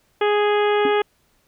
harmonic tone, 415.3 Hz, G#4, in tune, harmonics 1 / 2 / 3 / 4 / 5 / 6 / 7 / 8, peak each -17 / -23 / -27 / -29 / -31 / -33 / -34 / -35 dBFS, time 0.21-1.02 s, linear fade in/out 5 ms
sine tone with exponential decay, 277.2 Hz, C#4, in tune, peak -18 dBFS, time 0.85-0.96 s, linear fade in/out 2 ms, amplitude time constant 22 ms
effects pink hiss -63 dBFS RMS until 1.47 s

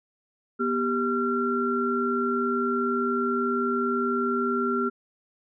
sine tone cluster, 243.2 / 393.9 / 1369 Hz, B3 / G4 / F6, -26 / +8 / -35 cents, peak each -27 dBFS, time 0.59-4.9 s, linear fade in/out 20 ms, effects none

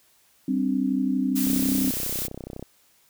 sine chord, G suspended fourth, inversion none, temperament equal, 196 / 261.6 / 293.7 Hz, G3 / C4 / D4, 0 / 0 / 0 cents, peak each -27 / -23 / -29 dBFS, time 0.48-1.91 s, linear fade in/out 5 ms
blue noise, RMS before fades -29 dBFS, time 1.35-2.28 s, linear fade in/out 20 ms
click train, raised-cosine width 2 ms, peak -22 dBFS, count 38, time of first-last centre 1.47-2.626 s, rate 32 Hz
effects white hiss -61 dBFS RMS until 3.09 s

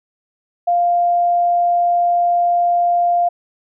sine tone, 698.5 Hz, F5, in tune, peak -12 dBFS, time 0.67-3.29 s, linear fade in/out 10 ms, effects none

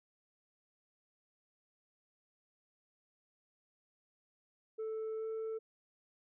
sine tone with pitch glide, 440 to 443.3 Hz, A4 to A4, 0 to +13 cents, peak -34 dBFS, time 4.78-5.59 s, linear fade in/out 20 ms, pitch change +13 cents, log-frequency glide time 5.17-5.25 s, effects tanh soft clip ceiling -36 dBFS

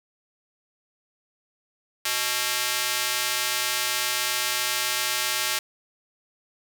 square tone with high-pass filter, 123.8 Hz, B2, 5 cents sharp, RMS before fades -26 dBFS, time 2.05-5.59 s, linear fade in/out 5 ms, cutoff 2000 Hz, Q 0.56, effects none

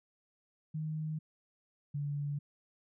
sine tone pair in turn, 155.56 / 144.3 Hz, D#3 / D3, 0 / -30 cents, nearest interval minor second, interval 130 cents, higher first, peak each -34 / -33 dBFS, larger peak second, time 0.74-1.19 / 1.94-2.39 s, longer neither, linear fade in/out 10 ms, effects none

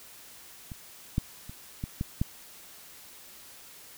clicks, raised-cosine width 5 ms, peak -27 / -13 / -29 / -20 / -17 / -13 dBFS, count 6, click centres 0.718 / 1.181 / 1.495 / 1.839 / 2.011 / 2.215 s, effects white hiss -50 dBFS RMS until 3.97 s

